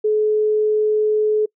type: tone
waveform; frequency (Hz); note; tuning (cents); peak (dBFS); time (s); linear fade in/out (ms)
sine; 427.4; G#4; +50; -14; 0.04-1.46; 10
effects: noise-tail reverb RT60 0.1 s tail -26 dB re dry